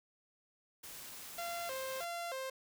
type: noise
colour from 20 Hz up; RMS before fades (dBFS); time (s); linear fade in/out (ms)
white; -49; 0.83-2.05; 10
type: tone with vibrato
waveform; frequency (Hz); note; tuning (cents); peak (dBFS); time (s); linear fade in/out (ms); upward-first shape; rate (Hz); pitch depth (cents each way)
sawtooth; 602; D5; +43; -35; 1.38-2.5; 5; square; 1.6; 230
effects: none